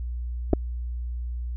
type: clicks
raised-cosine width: 2 ms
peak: -7 dBFS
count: 2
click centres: 0.532 / 0.535 s
effects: added 60 Hz sine -28 dBFS peak until 1.56 s